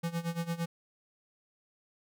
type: tone with tremolo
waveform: square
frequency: 168.4 Hz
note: E3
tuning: 37 cents sharp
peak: -30 dBFS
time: 0.03-0.66 s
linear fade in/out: 10 ms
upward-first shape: sine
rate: 8.8 Hz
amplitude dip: 85%
effects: none